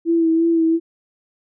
sine tone with vibrato, 329.6 Hz, E4, in tune, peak -13 dBFS, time 0.05-0.8 s, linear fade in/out 50 ms, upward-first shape sine, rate 2.9 Hz, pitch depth 29 cents each way, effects none

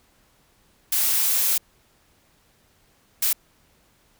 blue noise bursts at uneven times, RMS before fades -21 dBFS, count 2, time 0.92-1.58 / 3.22-3.33 s, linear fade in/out 5 ms, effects pink hiss -61 dBFS RMS until 4.19 s

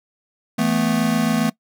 square chord, E suspended fourth, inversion none, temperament just, 164.81 / 219.8 / 247.2 Hz, E3 / A3 / B3, 0 / -2 / +2 cents, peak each -25 / -20 / -22 dBFS, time 0.58-1.5 s, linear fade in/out 10 ms, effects noise-tail reverb RT60 0.1 s tail -21 dB re dry

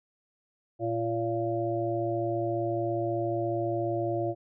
harmonic tone, 114.6 Hz, A#2, 29 cents flat, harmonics 1 / 3 / 5 / 6, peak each -34 / -30 / -33 / -33 dBFS, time 0.79-4.35 s, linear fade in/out 50 ms, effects none

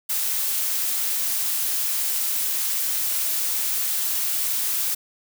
blue noise, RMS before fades -24 dBFS, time 0.09-4.95 s, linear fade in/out 10 ms, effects none

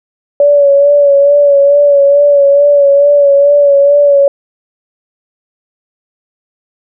sine tone with vibrato, 569 Hz, C#5, 45 cents sharp, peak -3 dBFS, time 0.4-4.28 s, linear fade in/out 2 ms, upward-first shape sine, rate 2.3 Hz, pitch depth 32 cents each way, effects none

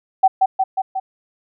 sine tone with echo, 764 Hz, G5, 45 cents flat, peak -7 dBFS, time 0.23-0.28 s, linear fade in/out 10 ms, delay 180 ms, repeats 4, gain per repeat -3 dB, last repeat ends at 1 s, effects none

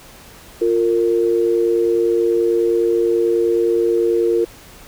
sine tone pair together, 350 / 459.4 Hz, F4 / A#4, +4 / -25 cents, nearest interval perfect fourth, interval 471 cents, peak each -16 dBFS, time 0.61-4.45 s, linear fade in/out 10 ms, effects pink hiss -42 dBFS RMS until 4.87 s

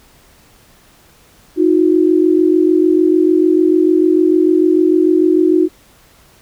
sine tone pair together, 315.5 / 362.2 Hz, D#4 / F#4, +24 / -37 cents, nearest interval major second, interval 239 cents, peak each -11 dBFS, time 1.56-5.69 s, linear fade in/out 50 ms, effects pink hiss -48 dBFS RMS until 6.41 s

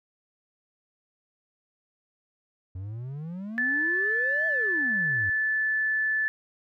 triangle exponential two-way sweep, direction up then down, 89.5 to 659.3 to 89.5 Hz, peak -31 dBFS, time 2.75-5.3 s, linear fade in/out 5 ms, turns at 4.47 s
sine tone, 1744 Hz, A6, 16 cents flat, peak -23 dBFS, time 3.58-6.28 s, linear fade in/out 0 ms
effects none

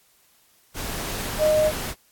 sine tone in noise, 616 Hz, D#5, 17 cents flat, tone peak -16 dBFS, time 1.38-1.72 s, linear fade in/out 50 ms, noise pink, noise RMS -30 dBFS, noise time 0.74-1.95 s, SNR +11 dB, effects white hiss -60 dBFS RMS until 2.11 s + AAC 64 kbps

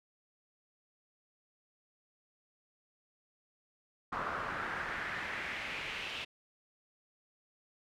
brown noise with band-pass filter sweep, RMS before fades -39 dBFS, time 4.12-6.25 s, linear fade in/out 10 ms, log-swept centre 1200 to 2900 Hz, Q 2.8, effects none

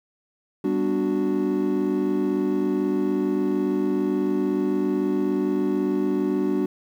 triangle chord, G major seventh, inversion none, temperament equal, 196 / 246.9 / 293.7 / 370 Hz, G3 / B3 / D4 / F#4, 0 / 0 / 0 / 0 cents, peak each -25 / -27 / -22 / -23 dBFS, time 0.64-6.66 s, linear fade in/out 5 ms, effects tanh soft clip ceiling -9 dBFS + 9-bit

